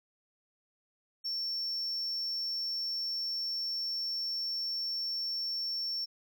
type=tone; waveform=triangle; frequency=5440 Hz; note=F8; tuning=46 cents flat; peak=-31 dBFS; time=1.24-6.06 s; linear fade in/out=20 ms; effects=none